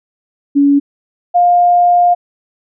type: tone pair in turn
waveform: sine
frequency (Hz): 283 / 705.7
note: C#4 / F5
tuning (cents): +36 / +18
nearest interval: octave + major third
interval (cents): 1582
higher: second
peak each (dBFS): -6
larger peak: neither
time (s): 0.55-0.8 / 1.34-2.15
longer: second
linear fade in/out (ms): 20
effects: none